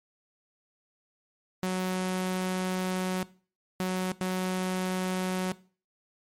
sawtooth tone bursts at uneven times, 185 Hz, F#3, in tune, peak -23 dBFS, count 3, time 1.63-3.23 / 3.8-4.12 / 4.21-5.52 s, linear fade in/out 0 ms, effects noise-tail reverb RT60 0.4 s tail -19 dB re dry + MP3 64 kbps

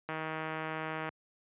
click train, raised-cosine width 0.5 ms, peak -22 dBFS, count 159, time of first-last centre 0.09-1.09 s, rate 158 Hz, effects high-pass 100 Hz 12 dB/octave + resampled to 8000 Hz

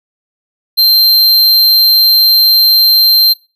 square tone, 4148 Hz, C8, 16 cents flat, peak -5 dBFS, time 0.77-3.34 s, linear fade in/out 20 ms, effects noise-tail reverb RT60 0.3 s tail -21 dB re dry

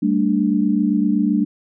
sine chord, G suspended second, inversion none, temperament equal with one note detuned, 196 / 223.8 / 293.7 Hz, G3 / A3 / D4, 0 / +30 / 0 cents, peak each -19 dBFS, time 0.02-1.45 s, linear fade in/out 10 ms, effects none

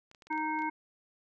clicks, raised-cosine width 0.2 ms, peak -37 dBFS, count 8, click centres 0.114 / 0.148 / 0.222 / 0.27 / 0.328 / 0.378 / 0.59 / 0.621 s
harmonic tone, 310.2 Hz, D#4, 5 cents flat, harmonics 1 / 3 / 5 / 7, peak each -36 / -32 / -41 / -39 dBFS, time 0.3-0.7 s, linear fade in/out 10 ms
effects none

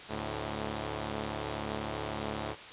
5% pulse tone pair together, 72.61 / 108 Hz, D2 / A2, -19 / -32 cents, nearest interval perfect fifth, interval 687 cents, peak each -26 dBFS, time 0.08-2.56 s, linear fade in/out 50 ms, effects white hiss -46 dBFS RMS until 2.72 s + resampled to 8000 Hz

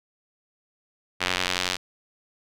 sawtooth tone with band-pass filter sweep, 91 Hz, F#2, 28 cents flat, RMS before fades -27 dBFS, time 1.2-1.77 s, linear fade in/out 20 ms, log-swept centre 2700 to 4100 Hz, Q 1.1, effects none

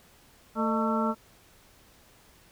harmonic tone with a mistuned harmonic, 223.2 Hz, A3, 25 cents sharp, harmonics 1 / 2 / 3 / 4 / 5 / 6, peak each -27 / -34 / -33 / -33 / -36 / -31 dBFS, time 0.55-1.15 s, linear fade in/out 50 ms, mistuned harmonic 3, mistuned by -150 cents, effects pink hiss -58 dBFS RMS until 2.51 s

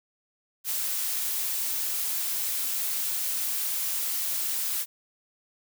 blue noise, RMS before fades -29 dBFS, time 0.64-4.86 s, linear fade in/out 50 ms, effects none

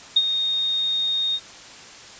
sine tone with ADSR envelope, 3700 Hz, A#7, 14 cents flat, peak -11 dBFS, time 0.16-1.4 s, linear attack 8 ms, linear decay 45 ms, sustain -9 dB, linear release 54 ms, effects white hiss -42 dBFS RMS until 2.19 s + resampled to 16000 Hz

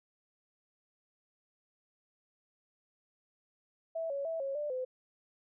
sine tone with pitch steps, 655 / 559 / 654 / 547 / 592 / 511 Hz, E5 / C#5 / E5 / C#5 / D5 / C5, -11 / +14 / -14 / -23 / +14 / -41 cents, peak -33 dBFS, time 3.95-4.85 s, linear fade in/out 10 ms, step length 150 ms, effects none

